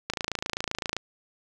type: click train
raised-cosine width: 0.2 ms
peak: -11 dBFS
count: 25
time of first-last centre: 0.1-0.966 s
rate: 27.7 Hz
effects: none